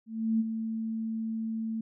sine tone with ADSR envelope, 223.2 Hz, A3, 25 cents sharp, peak -22 dBFS, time 0.06-1.81 s, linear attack 340 ms, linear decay 29 ms, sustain -8 dB, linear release 5 ms, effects none

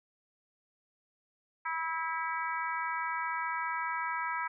harmonic tone with a mistuned harmonic, 324.8 Hz, E4, 26 cents flat, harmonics 3 / 4 / 5 / 6 / 7, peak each -35 / -37 / -39 / -41 / -42 dBFS, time 1.65-4.48 s, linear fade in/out 10 ms, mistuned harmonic 6, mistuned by +19 cents, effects none

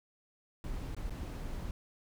brown noise with dropouts, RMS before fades -39 dBFS, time 0.64-1.71 s, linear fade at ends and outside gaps 1 ms, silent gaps 0.948-0.966 / 1.097-1.105 s, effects none

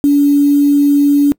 sine tone with quantisation, 286.4 Hz, D4, 43 cents flat, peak -6 dBFS, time 0.04-1.32 s, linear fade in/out 0 ms, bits 5, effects noise-tail reverb RT60 0.1 s tail -23 dB re dry

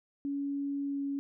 sine tone with pitch glide, 281.2 to 279.3 Hz, C#4 to C#4, +25 to +13 cents, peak -31 dBFS, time 0.25-1.19 s, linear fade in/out 0 ms, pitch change -12 cents, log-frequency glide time 0.84-1.02 s, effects none

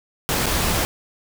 pink noise with dropouts, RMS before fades -21 dBFS, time 0.29-0.85 s, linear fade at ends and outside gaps 0 ms, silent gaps 0.459-0.465 s, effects none

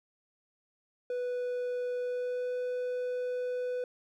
triangle tone with pitch glide, 493.9 to 497.6 Hz, B4 to B4, 0 to +13 cents, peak -29 dBFS, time 1.1-3.84 s, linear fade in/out 2 ms, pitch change +13 cents, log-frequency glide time 1.98-2.54 s, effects none

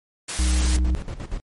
white noise, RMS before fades -28 dBFS, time 0.28-0.77 s, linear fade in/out 10 ms
harmonic tone, 62 Hz, B1, 7 cents sharp, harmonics 1 / 3 / 5, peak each -17 / -33 / -33 dBFS, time 0.39-0.95 s, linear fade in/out 0 ms
brown noise with tremolo, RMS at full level -28 dBFS, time 0.61-1.4 s, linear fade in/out 0 ms, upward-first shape square, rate 8.5 Hz, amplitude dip 75%
effects MP3 48 kbps

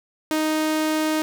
sawtooth tone, 311.2 Hz, D#4, in tune, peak -16 dBFS, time 0.31-1.22 s, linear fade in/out 0 ms, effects none

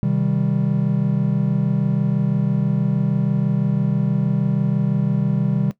triangle chord, C minor, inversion none, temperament just, 130.81 / 156.98 / 196.22 Hz, C3 / Eb3 / G3, 0 / +16 / +2 cents, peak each -19 dBFS, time 0.03-5.71 s, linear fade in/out 0 ms, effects noise-tail reverb RT60 0.1 s tail -17 dB re dry

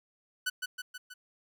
sawtooth tone with echo, 1492 Hz, F#6, 14 cents sharp, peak -25 dBFS, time 0.46-0.5 s, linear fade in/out 10 ms, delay 160 ms, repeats 4, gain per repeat -4 dB, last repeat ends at 1.14 s, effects none

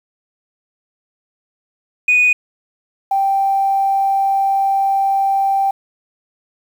sine tone pair in turn, 2477 / 783.4 Hz, D#7 / G5, -8 / -1 cents, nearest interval octave + minor sixth, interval 1993 cents, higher first, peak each -8 / -12 dBFS, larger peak first, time 2.08-2.33 / 3.11-5.71 s, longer second, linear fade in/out 5 ms, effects tanh soft clip ceiling -6 dBFS + 7-bit

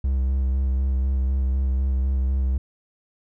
triangle tone with vibrato, 65.9 Hz, C2, 13 cents sharp, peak -17 dBFS, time 0.04-2.58 s, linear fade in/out 5 ms, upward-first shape square, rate 4 Hz, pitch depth 22 cents each way, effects none

